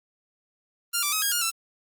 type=tone with pitch steps; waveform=5% pulse; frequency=1398 / 1171 / 1270 / 1633 / 1425 / 1336 Hz; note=F6 / D6 / D#6 / G#6 / F6 / E6; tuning=+1 / -5 / +35 / -30 / +34 / +23 cents; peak=-12 dBFS; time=0.93-1.512 s; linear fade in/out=20 ms; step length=97 ms; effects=Opus 32 kbps